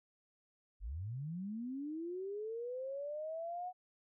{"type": "linear sweep", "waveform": "sine", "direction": "up", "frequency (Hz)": [42, 738], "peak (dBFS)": -39, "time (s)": [0.8, 3.73], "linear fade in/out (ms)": 50, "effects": []}